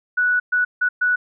sine tone bursts at uneven times, 1475 Hz, F#6, 6 cents flat, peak -15 dBFS, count 4, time 0.17-0.4 / 0.52-0.65 / 0.81-0.89 / 1.01-1.16 s, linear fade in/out 10 ms, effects none

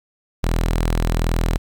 sawtooth tone, 41.2 Hz, E1, in tune, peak -13 dBFS, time 0.43-1.58 s, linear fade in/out 10 ms, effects 9-bit

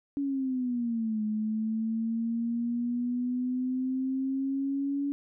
sine exponential two-way sweep, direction down then up, 284 to 212.9 to 284 Hz, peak -27 dBFS, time 0.17-5.12 s, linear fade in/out 0 ms, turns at 1.23 s, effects none

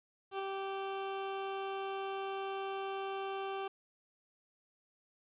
20% pulse tone with ADSR envelope, 389.3 Hz, G4, 12 cents flat, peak -29 dBFS, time 0.31-3.68 s, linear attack 80 ms, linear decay 8 ms, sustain -3 dB, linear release 6 ms, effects resampled to 8000 Hz + 11-bit

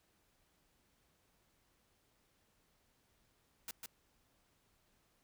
white noise with echo, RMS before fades -44 dBFS, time 3.68-3.71 s, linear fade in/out 2 ms, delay 150 ms, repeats 1, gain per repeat -3 dB, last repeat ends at 3.86 s, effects pink hiss -75 dBFS RMS until 5.23 s

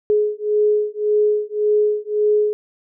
sine beating tone pair, 420 / 421.8 Hz, G#4 / G#4, +19 / +27 cents, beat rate 1.8 Hz, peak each -18 dBFS, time 0.1-2.53 s, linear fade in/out 0 ms, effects none

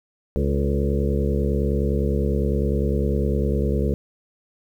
harmonic tone with a mistuned harmonic, 69.9 Hz, C#2, 15 cents sharp, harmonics 1 / 2 / 3 / 4 / 5 / 6 / 7 / 8, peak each -22 / -26 / -26 / -35 / -30 / -28 / -30 / -36 dBFS, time 0.36-3.94 s, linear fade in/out 0 ms, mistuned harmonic 6, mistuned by +45 cents, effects 9-bit

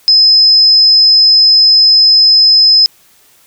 sine tone, 5100 Hz, D#8, 42 cents sharp, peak -3 dBFS, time 0.08-2.86 s, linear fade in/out 0 ms, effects white hiss -47 dBFS RMS until 3.46 s

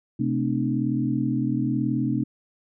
sine tone cluster, 129.8 / 221.8 / 260 / 301.2 Hz, C3 / A3 / C4 / D4, -13 / +14 / -11 / +44 cents, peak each -27 dBFS, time 0.19-2.24 s, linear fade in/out 10 ms, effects none

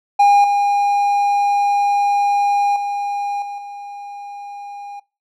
triangle tone with level steps, 811 Hz, G#5, 41 cents flat, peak -6 / -11 / -17 / -23 / -27 dBFS, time 0.19-5 s, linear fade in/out 10 ms, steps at 0.44 / 2.76 / 3.42 / 3.58 s, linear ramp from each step 2 ms, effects noise-tail reverb RT60 0.3 s tail -24 dB re dry

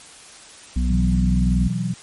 harmonic tone, 61.74 Hz, B1, in tune, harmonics 1 / 3 / 4, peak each -18 / -26 / -28 dBFS, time 0.76-1.68 s, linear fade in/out 5 ms
sine chord, B suspended fourth, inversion none, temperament equal with one note detuned, 123.47 / 164.15 / 185 Hz, B2 / E3 / F#3, 0 / -7 / 0 cents, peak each -26 / -26 / -24 dBFS, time 0.9-1.94 s, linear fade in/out 5 ms
effects white hiss -43 dBFS RMS until 2.02 s + MP3 48 kbps

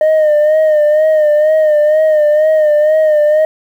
sine tone with vibrato, 612 Hz, D#5, 29 cents flat, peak -4 dBFS, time 0.01-3.45 s, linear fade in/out 2 ms, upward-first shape sine, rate 2.1 Hz, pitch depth 48 cents each way, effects tanh soft clip ceiling -6 dBFS + 7-bit

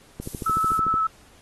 click train, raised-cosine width 3 ms, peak -18 dBFS, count 11, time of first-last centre 0.2-0.941 s, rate 13.5 Hz
violet noise, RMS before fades -37 dBFS, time 0.22-0.79 s, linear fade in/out 5 ms
sine tone with vibrato, 1305 Hz, E6, 18 cents flat, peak -19 dBFS, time 0.46-1.07 s, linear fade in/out 5 ms, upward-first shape square, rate 12 Hz, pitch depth 11 cents each way
effects pink hiss -54 dBFS RMS until 1.41 s + AAC 32 kbps

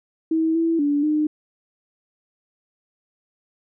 sine tone with pitch steps, 321.9 / 329.9 / 289.1 / 303.9 Hz, E4 / E4 / D4 / D#4, -41 / +1 / -27 / -41 cents, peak -17 dBFS, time 0.31-1.27 s, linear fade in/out 5 ms, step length 240 ms, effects none

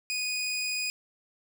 20% pulse tone, 2482 Hz, D#7, 5 cents flat, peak -24 dBFS, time 0.1-0.9 s, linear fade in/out 0 ms, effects none

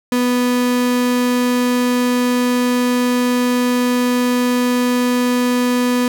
35% pulse tone, 246.9 Hz, B3, in tune, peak -12 dBFS, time 0.12-6.08 s, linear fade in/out 2 ms, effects none

